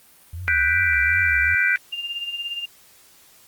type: tone with vibrato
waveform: sine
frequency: 79.4 Hz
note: D#2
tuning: 36 cents sharp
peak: -29 dBFS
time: 0.33-1.55 s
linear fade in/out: 5 ms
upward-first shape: triangle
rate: 2.6 Hz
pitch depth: 280 cents each way
type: chord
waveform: sine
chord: G major seventh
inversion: third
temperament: equal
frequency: 1480 / 1568 / 1975.5 / 2349 Hz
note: F#6 / G6 / B6 / D7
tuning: 0 / 0 / 0 / 0 cents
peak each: -22 dBFS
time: 0.48-1.76 s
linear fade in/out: 0 ms
type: tone with tremolo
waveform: sine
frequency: 2800 Hz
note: F7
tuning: 4 cents sharp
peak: -24 dBFS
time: 1.92-2.66 s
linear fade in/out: 10 ms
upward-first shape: sine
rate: 17 Hz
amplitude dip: 60%
effects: white hiss -52 dBFS RMS until 3.47 s + Opus 32 kbps